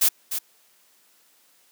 blue noise with echo, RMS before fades -18 dBFS, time 0.01-0.09 s, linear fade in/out 10 ms, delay 300 ms, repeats 1, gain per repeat -9 dB, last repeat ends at 0.39 s, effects white hiss -60 dBFS RMS until 1.71 s + high-pass 200 Hz 12 dB/octave

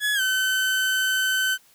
30% pulse tone with pitch glide, 1694 to 1526.7 Hz, G#6 to G6, +34 to -46 cents, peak -18 dBFS, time 0-1.58 s, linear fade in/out 50 ms, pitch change -180 cents, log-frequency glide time 0.14-0.21 s, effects white hiss -57 dBFS RMS until 1.74 s

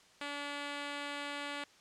5% pulse tone, 287.5 Hz, D4, 37 cents flat, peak -27 dBFS, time 0.21-1.64 s, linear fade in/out 2 ms, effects white hiss -62 dBFS RMS until 1.8 s + low-pass 6000 Hz 12 dB/octave

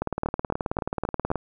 two click trains, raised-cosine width 1 ms, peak -12 / -12 dBFS, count 5 / 26, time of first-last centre 0.26-1.315 / 0.02-1.357 s, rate 3.79 / 18.7 Hz, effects none

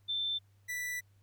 sine / 45% pulse tone pair in turn, 3551 / 1973.5 Hz, A7 / B6, +15 / -2 cents, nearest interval minor seventh, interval 1017 cents, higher first, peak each -31 / -35 dBFS, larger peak first, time 0.08-0.39 / 0.68-1.01 s, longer second, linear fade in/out 20 ms, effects added 99 Hz sine -62 dBFS peak until 1.22 s + pink hiss -75 dBFS RMS until 1.22 s

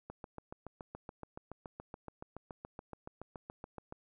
click train, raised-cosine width 1 ms, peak -30 dBFS, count 28, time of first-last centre 0.1-3.924 s, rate 7.06 Hz, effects none

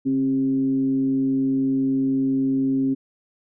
sine tone with frequency modulation, 268 Hz, C4, 42 cents sharp, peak -18 dBFS, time 0.05-2.95 s, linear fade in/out 20 ms, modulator 130 Hz, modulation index 0.34, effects none

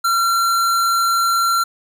square tone, 1366 Hz, F6, 39 cents flat, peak -15 dBFS, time 0.04-1.64 s, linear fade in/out 10 ms, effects none

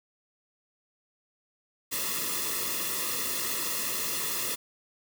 white noise with comb filter, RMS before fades -31 dBFS, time 1.91-4.56 s, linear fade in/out 20 ms, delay 1.3 ms, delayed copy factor -0.9, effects none

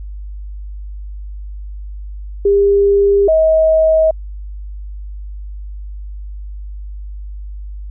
sine tone pair in turn, 401 / 636.5 Hz, G4 / D#5, +39 / +39 cents, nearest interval minor sixth, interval 800 cents, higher second, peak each -8 dBFS, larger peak neither, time 2.45-3.28 / 3.28-4.11 s, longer neither, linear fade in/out 5 ms, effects added 50 Hz sine -25 dBFS peak until 7.9 s

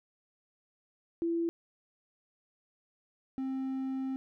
sine / triangle tone pair in turn, 335.8 / 264.7 Hz, E4 / C4, +32 / +20 cents, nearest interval major third, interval 412 cents, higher first, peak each -28 / -30 dBFS, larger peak first, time 1.22-1.49 / 3.38-4.16 s, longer second, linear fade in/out 0 ms, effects none

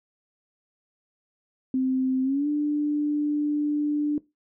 sine tone with pitch glide, 260.4 to 295.7 Hz, C4 to D4, -8 to +12 cents, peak -21 dBFS, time 1.74-4.18 s, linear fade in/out 2 ms, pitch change +220 cents, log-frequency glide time 2.23-2.48 s, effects noise-tail reverb RT60 0.2 s tail -19 dB re dry

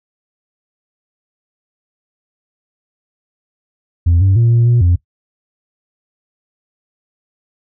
sine tone with pitch steps, 85.4 / 96.2 / 116.7 / 117.6 / 120 / 87.6 Hz, F2 / G2 / A#2 / A#2 / B2 / F2, -38 / -32 / +2 / +16 / -49 / +6 cents, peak -6 dBFS, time 4.06-4.96 s, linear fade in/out 10 ms, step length 150 ms, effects noise-tail reverb RT60 0.1 s tail -19 dB re dry + tanh soft clip ceiling -6 dBFS

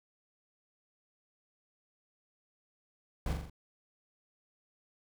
brown noise with echo, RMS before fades -33 dBFS, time 3.26-3.33 s, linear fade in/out 2 ms, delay 42 ms, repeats 4, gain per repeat -4 dB, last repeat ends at 3.498 s, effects none

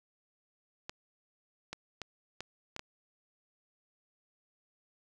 clicks, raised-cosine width 0.2 ms, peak -22 dBFS, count 6, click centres 0.895 / 1.73 / 2.017 / 2.406 / 2.764 / 2.794 s, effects 10-bit

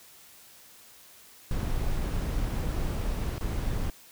brown noise with dropouts, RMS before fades -29 dBFS, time 1.51-3.9 s, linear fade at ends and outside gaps 2 ms, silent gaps 3.383-3.408 s, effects white hiss -53 dBFS RMS until 4.11 s

